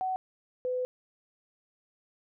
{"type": "tone pair in turn", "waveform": "sine", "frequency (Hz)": [750, 503.6], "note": ["F#5", "B4"], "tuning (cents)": [23, 34], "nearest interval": "perfect fifth", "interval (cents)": 689, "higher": "first", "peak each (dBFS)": -28, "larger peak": "neither", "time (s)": [[0.01, 0.16], [0.65, 0.85]], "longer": "second", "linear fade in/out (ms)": 0, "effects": []}